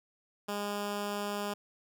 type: tone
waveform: 10% pulse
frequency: 204.7 Hz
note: G#3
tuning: 25 cents flat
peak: -25 dBFS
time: 0.48-1.54 s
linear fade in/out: 10 ms
effects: none